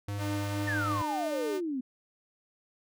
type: tone with pitch glide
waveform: square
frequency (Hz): 101.7 to 103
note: G#2 to G#2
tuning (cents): -36 to -14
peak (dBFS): -33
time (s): 0.08-1.02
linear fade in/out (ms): 5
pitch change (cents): +22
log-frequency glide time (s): 0.5-0.78
type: tone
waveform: sawtooth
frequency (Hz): 301.8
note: D4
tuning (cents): +47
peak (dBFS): -30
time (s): 0.17-1.61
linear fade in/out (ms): 50
type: exponential sweep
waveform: sine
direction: down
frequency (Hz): 1838 to 246.2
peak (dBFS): -30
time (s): 0.67-1.81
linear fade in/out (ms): 10
effects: none